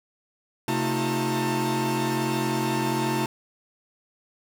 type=tone cluster; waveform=45% pulse; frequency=133.1 / 223.8 / 316.8 / 357.8 / 896 Hz; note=C3 / A3 / D#4 / F4 / A5; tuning=+30 / +30 / +31 / +42 / +31 cents; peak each=-30 dBFS; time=0.68-3.26 s; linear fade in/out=2 ms; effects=none